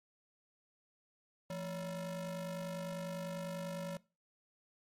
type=ring-modulated tone; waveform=square; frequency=196 Hz; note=G3; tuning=in tune; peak=-37 dBFS; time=1.5-3.97 s; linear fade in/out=2 ms; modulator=367 Hz; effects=noise-tail reverb RT60 0.3 s tail -21 dB re dry + MP3 64 kbps